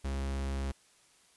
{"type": "tone", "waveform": "45% pulse", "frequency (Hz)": 67.9, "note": "C#2", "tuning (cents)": -35, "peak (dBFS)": -32, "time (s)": [0.04, 0.72], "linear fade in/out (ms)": 10, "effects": ["white hiss -64 dBFS RMS until 1.36 s", "resampled to 24000 Hz"]}